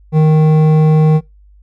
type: tone with hard clipping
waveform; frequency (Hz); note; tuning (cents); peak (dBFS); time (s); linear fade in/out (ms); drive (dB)
sine; 155.56; D#3; 0; -8; 0.12-1.21; 50; 10
effects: noise-tail reverb RT60 0.2 s tail -22 dB re dry + added 50 Hz sine -41 dBFS peak until 1.62 s